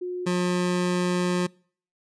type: tone pair in turn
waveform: sine / 25% pulse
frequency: 360 / 178.91 Hz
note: F#4 / F3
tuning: -47 / +42 cents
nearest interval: octave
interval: 1211 cents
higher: first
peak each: -28 / -18 dBFS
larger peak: second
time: 0.01-0.26 / 0.26-1.47 s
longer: second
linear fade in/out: 10 ms
effects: noise-tail reverb RT60 0.5 s tail -26 dB re dry + resampled to 22050 Hz